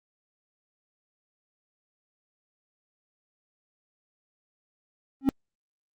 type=tone with exponential growth; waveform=triangle; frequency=270.2 Hz; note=C#4; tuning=44 cents flat; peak=-12 dBFS; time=5.21-5.29 s; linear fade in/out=0 ms; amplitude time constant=17 ms; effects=Opus 24 kbps